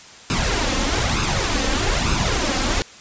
pink noise with flanger, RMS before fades -20 dBFS, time 0.3-2.82 s, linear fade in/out 0 ms, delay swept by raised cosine 0.77 to 3.87 ms, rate 1.1 Hz, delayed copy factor +0.6, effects white hiss -42 dBFS RMS until 3 s + resampled to 16000 Hz

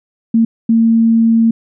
sine tone bursts at uneven times, 227.4 Hz, A#3, 43 cents flat, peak -7 dBFS, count 2, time 0.34-0.45 / 0.69-1.51 s, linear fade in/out 5 ms, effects none

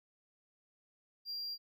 triangle tone, 4760 Hz, D8, 22 cents sharp, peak -37 dBFS, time 1.25-1.58 s, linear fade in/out 50 ms, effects none

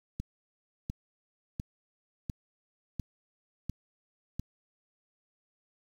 click train, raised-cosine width 5 ms, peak -22 dBFS, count 7, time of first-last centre 0.2-4.396 s, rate 1.43 Hz, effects 8-bit

